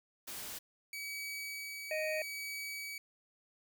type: noise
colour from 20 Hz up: white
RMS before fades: -44 dBFS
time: 0.27-0.59 s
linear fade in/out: 10 ms
type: tone with tremolo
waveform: sawtooth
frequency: 2277 Hz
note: C#7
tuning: 46 cents sharp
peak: -36 dBFS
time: 0.93-2.98 s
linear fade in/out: 2 ms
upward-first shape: sine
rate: 0.78 Hz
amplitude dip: 30%
type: harmonic tone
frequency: 622.3 Hz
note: D#5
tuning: in tune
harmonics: 1 / 3 / 4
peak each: -35 / -43 / -40 dBFS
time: 1.91-2.22 s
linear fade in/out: 2 ms
effects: none